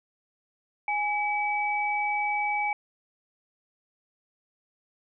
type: tone pair together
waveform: sine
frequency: 830 / 2290 Hz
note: G#5 / D7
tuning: -1 / -44 cents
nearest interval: octave + tritone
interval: 1757 cents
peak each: -27 / -28 dBFS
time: 0.88-2.73 s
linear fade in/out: 2 ms
effects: none